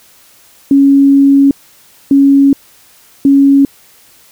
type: tone bursts at uneven times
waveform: sine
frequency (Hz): 277.2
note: C#4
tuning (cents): 0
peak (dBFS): -3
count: 3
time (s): 0.71-1.51 / 2.11-2.53 / 3.25-3.65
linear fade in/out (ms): 2
effects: white hiss -44 dBFS RMS until 4.31 s